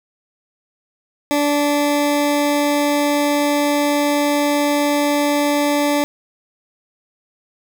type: tone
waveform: 20% pulse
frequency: 290.7 Hz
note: D4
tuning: 18 cents flat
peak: -10 dBFS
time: 1.31-6.04 s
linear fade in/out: 0 ms
effects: none